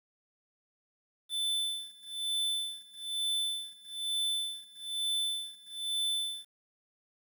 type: tone with tremolo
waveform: square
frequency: 3520 Hz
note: A7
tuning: in tune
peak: -29 dBFS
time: 1.29-6.46 s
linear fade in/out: 50 ms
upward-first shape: sine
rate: 1.1 Hz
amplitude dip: 95%
effects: 10-bit